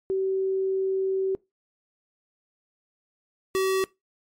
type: tone pair in turn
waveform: sine / square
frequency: 382.8 / 381.3 Hz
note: G4 / G4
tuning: -41 / -48 cents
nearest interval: unison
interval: 7 cents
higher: first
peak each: -22 dBFS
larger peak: neither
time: 0.1-1.35 / 3.55-3.84 s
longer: first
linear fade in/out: 0 ms
effects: noise-tail reverb RT60 0.2 s tail -22 dB re dry + MP3 64 kbps